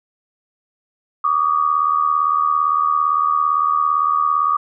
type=tone pair together; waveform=sine; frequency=1146 / 1223.7 Hz; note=D6 / D#6; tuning=-43 / -29 cents; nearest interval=minor second; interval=114 cents; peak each=-17 dBFS; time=1.24-4.57 s; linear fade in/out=5 ms; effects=none